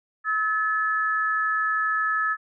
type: tone pair together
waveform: sine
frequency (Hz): 1292.3 / 1725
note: E6 / A6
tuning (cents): -35 / -35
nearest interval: perfect fourth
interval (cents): 500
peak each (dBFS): -24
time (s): 0.24-2.37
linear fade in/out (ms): 50
effects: none